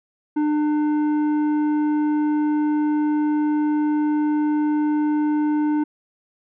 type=tone with tanh clipping; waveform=sine; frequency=300 Hz; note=D4; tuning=37 cents sharp; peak=-19 dBFS; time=0.36-5.84 s; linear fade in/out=10 ms; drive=9 dB; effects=none